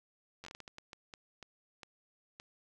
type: slowing click train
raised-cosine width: 0.2 ms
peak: -30 dBFS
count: 14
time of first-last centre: 0.44-2.399 s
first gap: 10 ms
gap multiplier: 1.4
effects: none